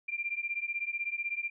sine beating tone pair, 2371 / 2387 Hz, D7 / D7, +16 / +28 cents, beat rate 16 Hz, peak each -35 / -35 dBFS, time 0.08-1.5 s, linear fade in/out 10 ms, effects none

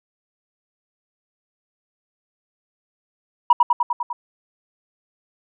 sine tone with echo, 960 Hz, B5, 49 cents flat, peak -6 dBFS, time 3.5-3.53 s, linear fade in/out 5 ms, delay 100 ms, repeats 6, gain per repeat -3 dB, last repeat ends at 4.13 s, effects tanh soft clip ceiling -5 dBFS

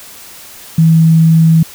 sine tone, 162.2 Hz, E3, 28 cents flat, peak -4 dBFS, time 0.78-1.63 s, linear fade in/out 5 ms, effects white hiss -34 dBFS RMS until 1.74 s

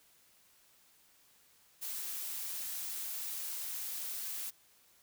blue noise, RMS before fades -40 dBFS, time 1.81-4.51 s, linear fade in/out 20 ms, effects white hiss -66 dBFS RMS until 5.02 s

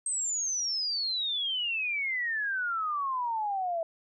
sine exponential sweep, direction down, 8400 to 649 Hz, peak -28 dBFS, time 0.06-3.83 s, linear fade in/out 2 ms, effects none

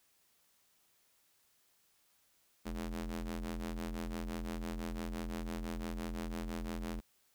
sawtooth ring-modulated tone, 84.7 Hz, E2, 48 cents sharp, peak -31 dBFS, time 2.65-7.01 s, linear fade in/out 20 ms, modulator 130 Hz, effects white hiss -72 dBFS RMS until 7.34 s

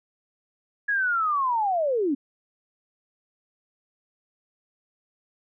sine linear sweep, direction down, 1690 to 257.8 Hz, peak -21 dBFS, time 0.88-2.15 s, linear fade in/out 10 ms, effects none

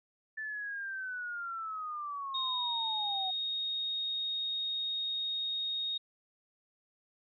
sine linear sweep, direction down, 1760 to 740 Hz, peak -36 dBFS, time 0.37-3.31 s, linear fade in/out 10 ms
sine tone, 3729 Hz, A#7, in tune, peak -32 dBFS, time 2.34-5.98 s, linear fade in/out 10 ms
effects none

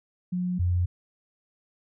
sine tone pair in turn, 180 / 88.76 Hz, F#3 / F2, -47 / +29 cents, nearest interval octave, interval 1224 cents, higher first, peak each -25 / -21 dBFS, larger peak second, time 0.32-0.59 / 0.59-0.86 s, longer neither, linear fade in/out 10 ms, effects none

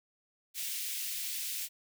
white high-pass noise, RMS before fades -37 dBFS, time 0.54-1.69 s, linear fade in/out 50 ms, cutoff 2200 Hz, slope 24 dB/octave, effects none

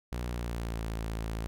sawtooth tone with pitch glide, 60.4 to 55.39 Hz, B1 to A1, -38 to +12 cents, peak -29 dBFS, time 0.12-1.47 s, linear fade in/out 0 ms, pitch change -150 cents, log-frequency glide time 0.28-0.88 s, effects none

